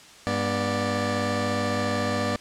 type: tone cluster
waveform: 20% pulse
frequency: 100.4 / 244 / 588 Hz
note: G2 / B3 / D5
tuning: +42 / -21 / +2 cents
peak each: -24 / -23 / -23 dBFS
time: 0.27-2.36 s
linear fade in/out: 0 ms
effects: white hiss -48 dBFS RMS until 2.4 s + low-pass 7000 Hz 12 dB/octave